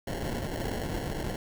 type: noise with sample-and-hold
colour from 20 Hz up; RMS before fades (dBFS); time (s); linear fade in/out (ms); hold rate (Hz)
pink; -33; 0.07-1.36; 2; 1225
effects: none